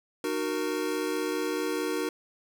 square chord, D# minor, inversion none, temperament equal with one note detuned, 305.4 / 370 / 466.2 Hz, D#4 / F#4 / A#4, -32 / 0 / 0 cents, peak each -33 dBFS, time 0.24-2.09 s, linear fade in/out 2 ms, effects none

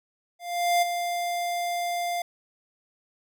square tone with ADSR envelope, 698.5 Hz, F5, in tune, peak -19 dBFS, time 0.39-2.22 s, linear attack 430 ms, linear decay 16 ms, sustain -8 dB, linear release 3 ms, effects none

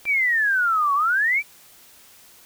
sine exponential two-way sweep, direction down then up, 2388 to 1100 to 2388 Hz, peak -17 dBFS, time 0.05-1.43 s, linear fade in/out 50 ms, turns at 0.94 s
click, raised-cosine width 0.3 ms, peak -21 dBFS, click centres 0.054 s
effects white hiss -50 dBFS RMS until 2.45 s

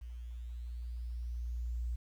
sine tone with level ramp, 59.3 Hz, A#1, 30 cents sharp, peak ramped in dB -42 to -33 dBFS, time 0.01-1.96 s, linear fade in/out 10 ms, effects 11-bit

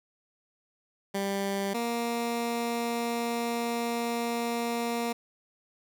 15% pulse tone pair in turn, 197.5 / 234.9 Hz, G3 / A#3, +13 / +13 cents, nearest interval minor third, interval 300 cents, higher second, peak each -22 dBFS, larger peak neither, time 1.14-1.74 / 1.74-5.13 s, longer second, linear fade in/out 10 ms, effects none

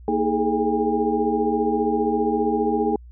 sine tone cluster, 232.3 / 315.7 / 411.7 / 426.7 / 807 Hz, A#3 / D#4 / G#4 / G#4 / G#5, -6 / +25 / -15 / +47 / -50 cents, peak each -25 dBFS, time 0.08-2.96 s, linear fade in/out 2 ms, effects added 60 Hz sine -40 dBFS peak until 3.11 s

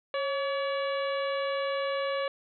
harmonic tone with a mistuned harmonic, 569 Hz, C#5, 45 cents sharp, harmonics 1 / 2 / 3 / 4 / 5 / 6 / 7, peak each -29 / -35 / -39 / -41 / -43 / -45 / -46 dBFS, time 0.14-2.28 s, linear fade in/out 2 ms, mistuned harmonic 1, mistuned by -63 cents, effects none

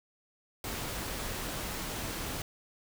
pink noise, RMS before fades -37 dBFS, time 0.64-2.42 s, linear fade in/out 2 ms, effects none

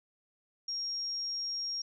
sine tone, 5580 Hz, F8, 2 cents flat, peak -33 dBFS, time 0.68-1.82 s, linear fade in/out 5 ms, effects none

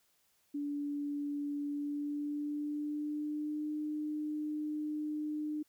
sine tone with pitch glide, 288.8 to 302.3 Hz, D4 to D#4, -29 to -50 cents, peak -34 dBFS, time 0.54-5.63 s, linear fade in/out 10 ms, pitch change +79 cents, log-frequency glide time 1.68-3.71 s, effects white hiss -73 dBFS RMS until 5.68 s

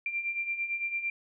sine beating tone pair, 2364 / 2372.9 Hz, D7 / D7, +11 / +17 cents, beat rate 8.9 Hz, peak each -37 / -31 dBFS, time 0.06-1.1 s, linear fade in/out 2 ms, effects none

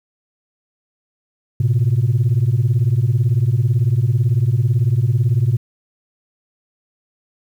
sine beating tone pair, 110 / 128 Hz, A2 / C3, 0 / -38 cents, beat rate 18 Hz, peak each -14 dBFS, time 1.6-5.57 s, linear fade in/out 5 ms, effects tanh soft clip ceiling -9 dBFS + 8-bit

